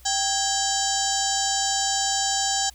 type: harmonic tone with a mistuned harmonic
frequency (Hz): 784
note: G5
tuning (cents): 0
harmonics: 1 / 2 / 4 / 5 / 6 / 7 / 8 / 9 / 10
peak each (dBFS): -27 / -33 / -31 / -32 / -32 / -31 / -33 / -27 / -33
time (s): 0.05-2.7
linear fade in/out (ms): 10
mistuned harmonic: 2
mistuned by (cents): +86
effects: added 60 Hz sine -48 dBFS peak until 2.74 s + white hiss -54 dBFS RMS until 2.74 s